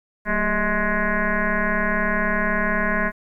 sine tone with frequency modulation, 846 Hz, G#5, 32 cents sharp, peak -18 dBFS, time 0.25-3.12 s, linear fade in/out 50 ms, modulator 207 Hz, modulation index 5.3, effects 10-bit

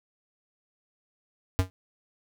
square tone with exponential decay, 92.7 Hz, F#2, 4 cents sharp, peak -16 dBFS, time 1.59-1.7 s, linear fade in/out 0 ms, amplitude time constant 23 ms, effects none

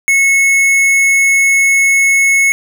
sine tone with tanh clipping, 2192 Hz, C#7, 20 cents flat, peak -9 dBFS, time 0.08-2.52 s, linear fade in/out 0 ms, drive 16 dB, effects none

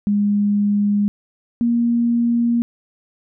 sine tone pair in turn, 204.9 / 235.8 Hz, G#3 / A#3, -23 / +20 cents, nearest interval major second, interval 243 cents, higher second, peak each -14 dBFS, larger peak neither, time 0.07-1.08 / 1.61-2.62 s, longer neither, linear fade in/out 0 ms, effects none

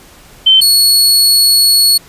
sine / sawtooth tone pair in turn, 3092 / 4373 Hz, G7 / C#8, -24 / -24 cents, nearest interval tritone, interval 600 cents, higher second, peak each -3 dBFS, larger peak neither, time 0.46-0.61 / 0.61-1.98 s, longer second, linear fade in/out 10 ms, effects pink hiss -40 dBFS RMS until 2.08 s + resampled to 32000 Hz

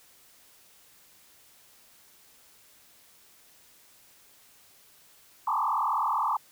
sine tone with frequency modulation, 1027 Hz, C6, 33 cents flat, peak -24 dBFS, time 5.47-6.37 s, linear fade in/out 5 ms, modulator 39.7 Hz, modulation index 4.7, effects white hiss -58 dBFS RMS until 6.51 s

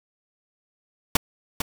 pink noise with echo, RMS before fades -17 dBFS, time 1.15-1.17 s, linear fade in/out 5 ms, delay 450 ms, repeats 1, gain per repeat -8 dB, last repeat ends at 1.62 s, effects none

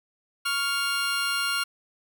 20% pulse tone pair together, 1111.2 / 1400 Hz, C#6 / F6, +4 / +4 cents, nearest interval major third, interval 400 cents, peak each -28 / -20 dBFS, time 0.45-1.64 s, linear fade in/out 10 ms, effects none

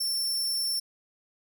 sawtooth tone, 5410 Hz, E8, 44 cents sharp, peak -24 dBFS, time 0-0.8 s, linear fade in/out 10 ms, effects none

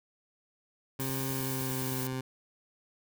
20% pulse tone with pitch glide, 133.2 to 130.08 Hz, C3 to C3, +31 to -10 cents, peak -28 dBFS, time 0.99-2.21 s, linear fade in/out 5 ms, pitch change -41 cents, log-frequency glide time 1.29-1.88 s
blue noise, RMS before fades -38 dBFS, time 1-2.07 s, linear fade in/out 0 ms
click train, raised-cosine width 3 ms, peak -37 dBFS, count 11, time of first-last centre 1.1-2.128 s, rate 9.73 Hz
effects none

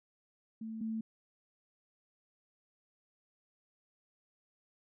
sine tone pair in turn, 222.1 / 222.1 Hz, A3 / A3, +16 / +16 cents, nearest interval unison, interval 0 cents, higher neither, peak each -39 / -34 dBFS, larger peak second, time 0.61-0.81 / 0.81-1.01 s, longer neither, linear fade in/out 5 ms, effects none

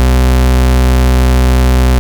40% pulse tone, 63.3 Hz, B1, 43 cents sharp, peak -5 dBFS, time 0-1.99 s, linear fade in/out 0 ms, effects none

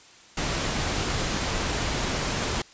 pink noise, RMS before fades -27 dBFS, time 0.37-2.62 s, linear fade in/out 5 ms, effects white hiss -51 dBFS RMS until 2.73 s + resampled to 16000 Hz

